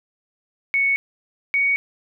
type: tone pair in turn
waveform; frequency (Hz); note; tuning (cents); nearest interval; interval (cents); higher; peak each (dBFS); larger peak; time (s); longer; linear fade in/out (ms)
sine; 2217 / 2238; C#7 / C#7; 0 / +16; unison; 16; second; -16; neither; 0.74-0.96 / 1.54-1.76; neither; 0
effects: none